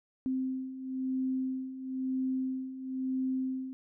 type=beating tone pair; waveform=sine; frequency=260 / 261 Hz; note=C4 / C4; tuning=-11 / -4 cents; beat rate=1 Hz; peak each=-37 / -32 dBFS; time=0.26-3.73 s; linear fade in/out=0 ms; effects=none